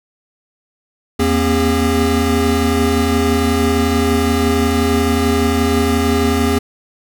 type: tone cluster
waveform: square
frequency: 80.9 / 236.6 / 268 / 406.9 Hz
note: E2 / A#3 / C4 / G#4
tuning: -32 / +26 / +42 / -35 cents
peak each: -19 dBFS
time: 1.19-6.59 s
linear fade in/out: 10 ms
effects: none